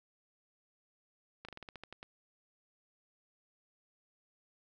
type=slowing click train; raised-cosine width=0.3 ms; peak=-30 dBFS; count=10; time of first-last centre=1.45-2.029 s; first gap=36 ms; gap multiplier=1.14; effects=none